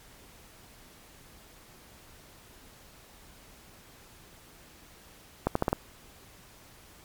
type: accelerating click train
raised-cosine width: 1 ms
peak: -10 dBFS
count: 5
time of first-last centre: 5.47-5.73 s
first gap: 84 ms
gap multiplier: 0.83
effects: pink hiss -54 dBFS RMS until 7.04 s + MP3 96 kbps